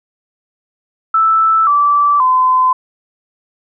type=tone with pitch steps; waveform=sine; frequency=1318.5 / 1161.2 / 1022.6 Hz; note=E6 / D6 / C6; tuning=0 / -20 / -40 cents; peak=-8 dBFS; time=1.14-2.73 s; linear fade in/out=5 ms; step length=530 ms; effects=none